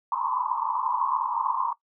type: band-pass noise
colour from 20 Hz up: pink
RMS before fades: -27 dBFS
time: 0.12-1.73 s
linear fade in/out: 2 ms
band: 910 to 1100 Hz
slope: 96 dB/octave
effects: noise-tail reverb RT60 0.1 s tail -19 dB re dry